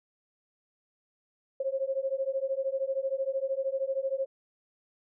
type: beating tone pair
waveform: sine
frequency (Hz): 531 / 544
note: C5 / C#5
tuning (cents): +25 / -33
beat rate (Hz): 13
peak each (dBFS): -31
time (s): 1.6-4.26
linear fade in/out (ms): 5
effects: none